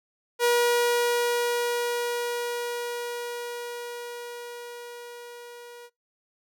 sawtooth tone with level ramp, 480 Hz, B4, 49 cents flat, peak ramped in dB -15 to -39 dBFS, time 0.39-5.9 s, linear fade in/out 50 ms, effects noise-tail reverb RT60 0.2 s tail -25 dB re dry

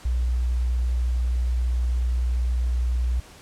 sine tone, 61.1 Hz, B1, 18 cents flat, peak -20 dBFS, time 0.05-3.2 s, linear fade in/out 5 ms, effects pink hiss -47 dBFS RMS until 3.41 s + low-pass 10000 Hz 12 dB/octave

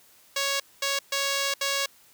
5% pulse tone bursts at uneven times, 554.4 Hz, C#5, in tune, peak -13 dBFS, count 4, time 0.36-0.6 / 0.82-0.99 / 1.12-1.54 / 1.61-1.86 s, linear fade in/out 5 ms, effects white hiss -57 dBFS RMS until 2.13 s + high-pass 60 Hz 12 dB/octave

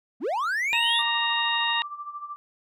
triangle linear sweep, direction up, 188.7 to 3782 Hz, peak -22 dBFS, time 0.2-1.04 s, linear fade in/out 50 ms
harmonic tone, 932.3 Hz, A#5, in tune, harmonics 1 / 2 / 3 / 4, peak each -28 / -28 / -28 / -28 dBFS, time 0.73-1.82 s, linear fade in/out 0 ms
sine tone with tremolo, 1174.7 Hz, D6, in tune, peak -31 dBFS, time 0.99-2.36 s, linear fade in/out 0 ms, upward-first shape sine, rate 13 Hz, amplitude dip 70%
effects none

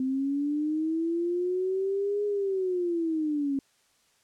sine linear two-way sweep, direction up then down, 257.6 to 415 to 270.3 Hz, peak -25 dBFS, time 0-3.59 s, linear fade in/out 2 ms, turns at 2.25 s, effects white hiss -66 dBFS RMS until 4.23 s + low-pass 9000 Hz 12 dB/octave

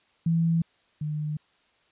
sine tone pair in turn, 165.7 / 151.3 Hz, E3 / D#3, +9 / -48 cents, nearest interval major second, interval 157 cents, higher first, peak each -20 / -27 dBFS, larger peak first, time 0.26-0.62 / 1.01-1.37 s, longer neither, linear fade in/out 5 ms, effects white hiss -65 dBFS RMS until 1.91 s + resampled to 8000 Hz

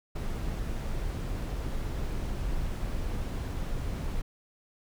brown noise, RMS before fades -32 dBFS, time 0.15-4.22 s, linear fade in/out 10 ms, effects none

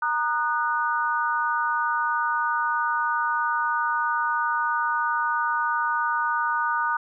sine chord, D# minor, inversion second, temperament equal with one note detuned, 932.3 / 1223.1 / 1480 Hz, A#5 / D#6 / F#6, 0 / -30 / 0 cents, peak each -26 dBFS, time 0.02-6.97 s, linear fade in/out 5 ms, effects none

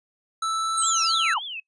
square tone with pitch glide, 1318.5 to 1328.4 Hz, E6 to E6, 0 to +13 cents, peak -24 dBFS, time 0.42-1.34 s, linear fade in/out 5 ms, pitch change +13 cents, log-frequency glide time 0.61-0.93 s
sine linear sweep, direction down, 8800 to 739 Hz, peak -22 dBFS, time 0.77-1.39 s, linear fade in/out 10 ms
sine tone with vibrato, 2998 Hz, F#7, 22 cents sharp, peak -31 dBFS, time 0.82-1.6 s, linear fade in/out 5 ms, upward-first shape triangle, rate 3.6 Hz, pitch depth 290 cents each way
effects noise-tail reverb RT60 0.1 s tail -21 dB re dry + resampled to 22050 Hz

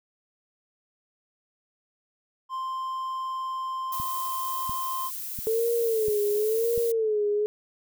triangle tone, 1046.5 Hz, C6, in tune, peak -27 dBFS, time 2.49-5.11 s, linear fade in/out 50 ms
violet noise, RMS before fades -35 dBFS, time 3.92-6.92 s, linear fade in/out 5 ms
click train, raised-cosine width 5 ms, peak -26 dBFS, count 5, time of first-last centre 4-6.778 s, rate 1.44 Hz
sine tone with vibrato, 440 Hz, A4, in tune, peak -22 dBFS, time 5.47-7.46 s, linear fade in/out 0 ms, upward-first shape sine, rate 0.96 Hz, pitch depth 110 cents each way
effects none

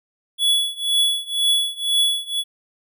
square tone with tremolo, 3394 Hz, G#7, 37 cents sharp, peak -14 dBFS, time 0.38-2.44 s, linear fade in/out 50 ms, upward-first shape triangle, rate 2 Hz, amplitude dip 95%, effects none

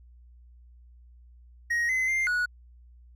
triangle tone with pitch steps, 1882 / 2043 / 2101 / 1463 Hz, A#6 / C7 / C7 / F#6, +16 / -42 / +7 / -20 cents, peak -22 dBFS, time 1.7-2.46 s, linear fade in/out 10 ms, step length 190 ms, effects added 60 Hz sine -50 dBFS peak until 3.15 s

